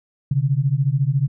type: beating tone pair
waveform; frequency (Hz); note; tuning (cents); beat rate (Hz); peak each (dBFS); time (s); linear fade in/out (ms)
sine; 130.81 / 144.81; C3 / D3; 0 / -24; 14; -19; 0.31-1.28; 5
effects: none